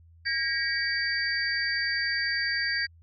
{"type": "tone cluster", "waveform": "sine", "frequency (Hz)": [1628, 1898, 2259, 4642], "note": ["G#6", "A#6", "C#7", "D8"], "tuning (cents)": [-35, 31, 32, -21], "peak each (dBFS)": [-30, -30, -37, -30], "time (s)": [0.25, 2.87], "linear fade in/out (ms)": 20, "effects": ["added 83 Hz sine -52 dBFS peak until 3.02 s"]}